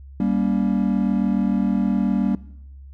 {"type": "chord", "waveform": "triangle", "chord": "G diminished", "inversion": "none", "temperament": "just", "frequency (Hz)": [196, 235.2, 282.2], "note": ["G3", "Bb3", "Db4"], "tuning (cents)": [0, 16, 31], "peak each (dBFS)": [-19, -20, -23], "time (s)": [0.2, 2.35], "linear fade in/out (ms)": 2, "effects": ["noise-tail reverb RT60 0.8 s tail -20 dB re dry", "added 68 Hz sine -38 dBFS peak until 2.93 s"]}